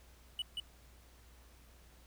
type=tone with echo; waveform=triangle; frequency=2960 Hz; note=F#7; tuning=in tune; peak=-33 dBFS; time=0.39-0.42 s; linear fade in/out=2 ms; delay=180 ms; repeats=1; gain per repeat=-2 dB; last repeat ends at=0.6 s; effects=added 60 Hz sine -59 dBFS peak until 2.06 s + pink hiss -64 dBFS RMS until 2.06 s